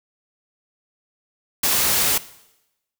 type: noise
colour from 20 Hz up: white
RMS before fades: -19 dBFS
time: 1.63-2.18 s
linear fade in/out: 5 ms
effects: noise-tail reverb RT60 0.9 s tail -18 dB re dry